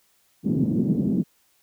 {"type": "band-pass noise", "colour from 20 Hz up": "pink", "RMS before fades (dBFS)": -22, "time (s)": [0.43, 1.24], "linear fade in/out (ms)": 50, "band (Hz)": [160, 280], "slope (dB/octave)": 24, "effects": ["white hiss -64 dBFS RMS until 1.62 s"]}